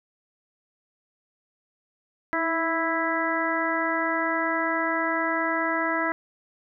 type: harmonic tone with a mistuned harmonic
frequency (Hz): 329.5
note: E4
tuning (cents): -1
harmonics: 1 / 2 / 3 / 4 / 5 / 6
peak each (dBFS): -30 / -30 / -30 / -30 / -30 / -30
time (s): 2.33-6.12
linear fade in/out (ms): 0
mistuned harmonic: 1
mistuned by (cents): -37
effects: none